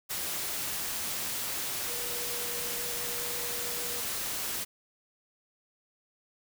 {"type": "tone in noise", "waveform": "sine", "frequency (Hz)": 481.5, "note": "B4", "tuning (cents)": -44, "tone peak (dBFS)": -43, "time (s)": [1.87, 4.02], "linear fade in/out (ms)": 20, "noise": "white", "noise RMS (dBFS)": -34, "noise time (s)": [0.09, 4.65], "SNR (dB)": -12, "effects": []}